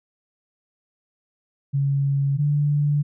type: tone pair in turn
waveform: sine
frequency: 139.3 / 146.15 Hz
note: C#3 / D3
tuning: +9 / -8 cents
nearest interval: minor second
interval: 83 cents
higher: second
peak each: -18 / -17 dBFS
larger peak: second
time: 1.73-2.38 / 2.38-3.03 s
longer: neither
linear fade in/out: 20 ms
effects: none